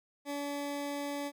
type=tone; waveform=20% pulse; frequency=286 Hz; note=D4; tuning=46 cents flat; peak=-30 dBFS; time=0.25-1.32 s; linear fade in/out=50 ms; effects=none